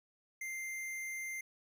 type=tone with hard clipping; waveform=sine; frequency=2093 Hz; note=C7; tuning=in tune; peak=-40 dBFS; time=0.41-1.41 s; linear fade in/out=5 ms; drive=18 dB; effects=none